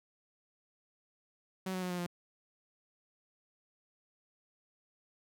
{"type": "tone with pitch steps", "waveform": "sawtooth", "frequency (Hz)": [188, 184.66, 181.39, 178.17, 175.01], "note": ["F#3", "F#3", "F#3", "F3", "F3"], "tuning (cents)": [28, -3, -34, 35, 4], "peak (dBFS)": -31, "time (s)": [1.66, 2.065], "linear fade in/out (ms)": 5, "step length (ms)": 81, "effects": []}